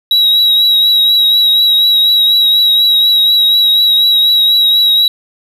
triangle tone with vibrato, 3858 Hz, B7, 41 cents flat, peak -5 dBFS, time 0.11-5.08 s, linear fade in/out 2 ms, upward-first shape triangle, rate 4.1 Hz, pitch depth 32 cents each way, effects none

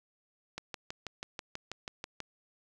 click train, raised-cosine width 0.2 ms, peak -21 dBFS, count 11, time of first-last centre 0.58-2.203 s, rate 6.16 Hz, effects none

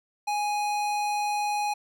sine tone with hard clipping, 830.6 Hz, G#5, in tune, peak -27 dBFS, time 0.27-1.74 s, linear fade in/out 10 ms, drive 18 dB, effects none

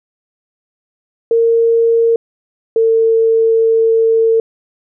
sine tone pair in turn, 460 / 451.3 Hz, A#4 / A4, -23 / +44 cents, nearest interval unison, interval 33 cents, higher first, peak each -8 dBFS, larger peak neither, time 1.31-2.16 / 2.76-4.4 s, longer second, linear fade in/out 2 ms, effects none

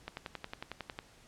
click train, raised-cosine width 0.3 ms, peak -23 dBFS, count 11, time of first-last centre 0.08-0.989 s, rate 11 Hz, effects pink hiss -60 dBFS RMS until 1.27 s + low-pass 9000 Hz 12 dB/octave

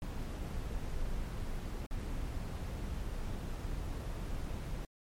brown noise with dropouts, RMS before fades -38 dBFS, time 0.02-4.85 s, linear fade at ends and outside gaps 1 ms, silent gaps 1.864-1.909 s, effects MP3 64 kbps

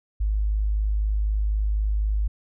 sine tone, 52 Hz, G#1, 3 cents sharp, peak -20 dBFS, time 0.2-2.28 s, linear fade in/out 10 ms, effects none

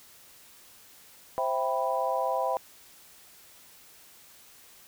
sine chord, C major seventh, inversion none, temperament equal, 523.3 / 659.3 / 784 / 987.8 Hz, C5 / E5 / G5 / B5, 0 / 0 / 0 / 0 cents, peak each -31 dBFS, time 1.38-2.57 s, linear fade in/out 0 ms, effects white hiss -54 dBFS RMS until 4.87 s

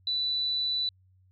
sine tone, 3973 Hz, B7, 10 cents sharp, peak -26 dBFS, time 0.07-0.89 s, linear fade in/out 2 ms, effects added 93 Hz sine -59 dBFS peak until 1.31 s

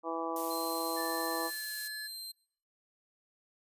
harmonic tone, 164.81 Hz, E3, in tune, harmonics 2 / 3 / 4 / 5 / 6 / 7, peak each -39 / -39 / -40 / -41 / -41 / -40 dBFS, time 0.03-1.51 s, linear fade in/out 50 ms
violet noise, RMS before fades -39 dBFS, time 0.36-1.88 s, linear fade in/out 2 ms
sawtooth tone, 4143 Hz, C8, 18 cents flat, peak -38 dBFS, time 0.5-2.32 s, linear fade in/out 10 ms
triangle tone with pitch glide, 1761 to 1712.8 Hz, A6 to A6, +1 to -47 cents, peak -39 dBFS, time 0.96-2.08 s, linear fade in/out 20 ms, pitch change -48 cents, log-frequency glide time 1.33-1.72 s
effects noise-tail reverb RT60 0.6 s tail -24 dB re dry + resampled to 32000 Hz

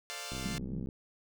5% pulse chord, D minor seventh, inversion second, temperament equal, 440 / 523.3 / 587.3 / 698.5 Hz, A4 / C5 / D5 / F5, 0 / 0 / 0 / 0 cents, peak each -36 / -36 / -34 / -31 dBFS, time 0.1-0.58 s, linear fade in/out 0 ms
click train, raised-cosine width 3 ms, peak -29 dBFS, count 38, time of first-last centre 0.32-0.888 s, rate 65.1 Hz
white band-pass noise, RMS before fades -40 dBFS, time 0.45-0.86 s, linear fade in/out 0 ms, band 150 to 230 Hz, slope 96 dB/octave
effects none

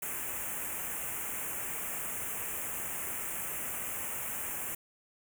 white band-stop noise, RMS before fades -37 dBFS, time 0.02-4.75 s, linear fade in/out 5 ms, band 2800 to 6900 Hz, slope 48 dB/octave, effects none

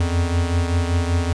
square beating tone pair, 84.7 / 89.9 Hz, E2 / F#2, +48 / -49 cents, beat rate 5.2 Hz, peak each -19 / -25 dBFS, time 0-1.33 s, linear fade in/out 5 ms, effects resampled to 22050 Hz

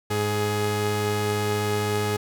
sawtooth tone pair together, 103.68 / 419.3 Hz, G#2 / G#4, -2 / +17 cents, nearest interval 2 octaves, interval 2419 cents, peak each -22 / -21 dBFS, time 0.1-2.17 s, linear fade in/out 10 ms, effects none

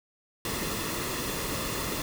pink noise with comb filter, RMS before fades -32 dBFS, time 0.45-2.02 s, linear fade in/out 2 ms, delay 1.3 ms, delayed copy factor -0.5, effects none

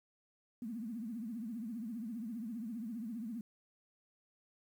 sine tone with vibrato, 227.1 Hz, A#3, 45 cents flat, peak -39 dBFS, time 0.62-3.41 s, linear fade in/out 2 ms, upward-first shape triangle, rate 15 Hz, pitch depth 190 cents each way, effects 11-bit

